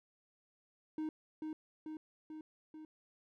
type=tone with echo; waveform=triangle; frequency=311.1 Hz; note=D#4; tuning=in tune; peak=-34 dBFS; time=0.98-1.09 s; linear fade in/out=2 ms; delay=440 ms; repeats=4; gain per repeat=-3 dB; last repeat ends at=2.85 s; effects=none